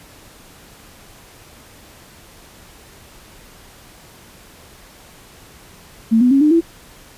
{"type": "tone with pitch steps", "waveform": "sine", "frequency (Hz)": [225, 248.2, 273.8, 302.1, 333.2], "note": ["A3", "B3", "C#4", "D4", "E4"], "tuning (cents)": [39, 9, -21, 49, 19], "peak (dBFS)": -9, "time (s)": [6.11, 6.61], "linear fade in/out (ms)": 20, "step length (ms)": 100, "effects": ["pink hiss -44 dBFS RMS until 7.17 s", "resampled to 32000 Hz"]}